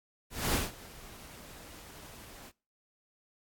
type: noise with ADSR envelope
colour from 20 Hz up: pink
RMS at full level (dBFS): -29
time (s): 0.3-2.52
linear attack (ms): 230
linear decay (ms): 180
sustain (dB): -21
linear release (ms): 42
effects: noise-tail reverb RT60 0.4 s tail -26 dB re dry + AAC 64 kbps